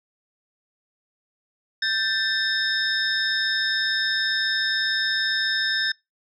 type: tone cluster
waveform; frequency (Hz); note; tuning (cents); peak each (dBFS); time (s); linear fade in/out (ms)
sine; 1569 / 1769 / 3683 / 5250; G6 / A6 / A#7 / E8; +1 / +9 / -22 / -8; -26; 1.82-5.92; 5
effects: noise-tail reverb RT60 0.2 s tail -25 dB re dry + tanh soft clip ceiling -12 dBFS